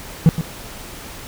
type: tone with echo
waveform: triangle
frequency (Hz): 163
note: E3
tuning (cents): -19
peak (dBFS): -4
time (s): 0.26-0.29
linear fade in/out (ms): 0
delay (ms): 120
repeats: 1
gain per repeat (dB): -11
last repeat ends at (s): 0.41
effects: pink hiss -35 dBFS RMS until 1.27 s